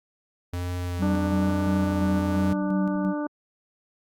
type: tone with vibrato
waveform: square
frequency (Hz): 87.9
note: F2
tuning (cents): +12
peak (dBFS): -28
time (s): 0.53-2.53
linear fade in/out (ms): 5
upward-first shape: sine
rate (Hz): 1.1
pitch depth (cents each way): 28
type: tone with tremolo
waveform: sine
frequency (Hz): 190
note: F#3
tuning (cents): +46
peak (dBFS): -22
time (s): 0.98-3.14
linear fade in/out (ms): 50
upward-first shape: square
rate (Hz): 2.9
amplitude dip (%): 40
type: harmonic tone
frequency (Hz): 296.2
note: D4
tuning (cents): +15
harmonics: 1 / 2 / 3 / 4 / 5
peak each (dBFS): -27 / -33 / -37 / -39 / -41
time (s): 1.02-3.27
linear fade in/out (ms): 5
effects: Opus 48 kbps